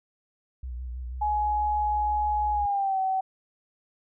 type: tone with vibrato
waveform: sine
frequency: 61.9 Hz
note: B1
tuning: 5 cents sharp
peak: -32 dBFS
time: 0.63-2.66 s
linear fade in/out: 5 ms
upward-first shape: sine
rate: 6.2 Hz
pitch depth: 60 cents each way
type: tone with pitch glide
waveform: sine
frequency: 840 to 761.4 Hz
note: G#5 to F#5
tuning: +19 to +49 cents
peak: -23 dBFS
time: 1.21-3.21 s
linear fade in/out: 10 ms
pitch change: -170 cents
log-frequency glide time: 2.52-2.99 s
effects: none